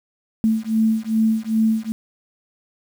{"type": "beating tone pair", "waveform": "sine", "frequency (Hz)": [220, 222.5], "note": ["A3", "A3"], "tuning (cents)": [0, 20], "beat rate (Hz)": 2.5, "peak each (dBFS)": -19, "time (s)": [0.44, 1.92], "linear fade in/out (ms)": 0, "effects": ["7-bit"]}